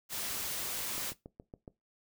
white noise, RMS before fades -37 dBFS, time 0.09-1.14 s, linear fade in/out 50 ms
click train, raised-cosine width 2 ms, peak -32 dBFS, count 6, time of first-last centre 0.98-1.678 s, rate 7.16 Hz
effects noise-tail reverb RT60 0.2 s tail -19 dB re dry

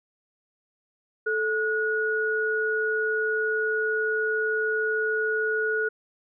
sine tone pair together, 436.7 / 1454.5 Hz, A4 / F#6, -13 / -30 cents, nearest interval octave + major sixth, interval 2083 cents, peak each -26 / -25 dBFS, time 1.26-5.89 s, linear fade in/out 10 ms, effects none

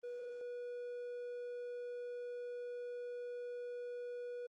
triangle tone, 486.6 Hz, B4, 26 cents flat, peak -40 dBFS, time 0.03-4.47 s, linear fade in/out 10 ms, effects Opus 32 kbps

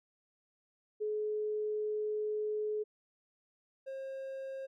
sine / triangle tone pair in turn, 425.2 / 535.7 Hz, G#4 / C5, +41 / +41 cents, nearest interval major third, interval 400 cents, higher second, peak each -32 / -37 dBFS, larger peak first, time 1-2.84 / 3.86-4.67 s, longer first, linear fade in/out 20 ms, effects none

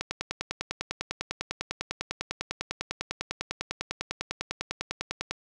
click train, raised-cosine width 0.2 ms, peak -13 dBFS, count 54, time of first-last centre 0.01-5.31 s, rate 10 Hz, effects none

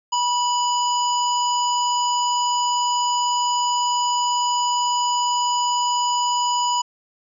harmonic tone with a mistuned harmonic, 987.8 Hz, B5, in tune, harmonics 1 / 3 / 5 / 7, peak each -19 / -27 / -31 / -28 dBFS, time 0.12-6.82 s, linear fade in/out 10 ms, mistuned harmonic 1, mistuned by -25 cents, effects none

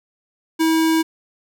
square tone, 322.4 Hz, E4, 38 cents flat, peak -15 dBFS, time 0.59-1.03 s, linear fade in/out 20 ms, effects none

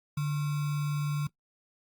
sine tone with sample-and-hold, 146.83 Hz, D3, in tune, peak -27 dBFS, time 0.17-1.27 s, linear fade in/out 5 ms, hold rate 1225 Hz, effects noise-tail reverb RT60 0.1 s tail -20 dB re dry + Opus 48 kbps

